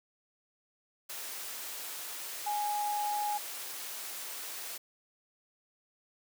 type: tone in noise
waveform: sine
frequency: 830.6 Hz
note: G#5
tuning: in tune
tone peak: -30 dBFS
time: 2.46-3.38 s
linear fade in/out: 10 ms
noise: white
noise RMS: -41 dBFS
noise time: 1.09-4.78 s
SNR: +8 dB
effects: high-pass 400 Hz 12 dB/octave